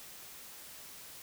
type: silence
effects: white hiss -50 dBFS RMS until 1.22 s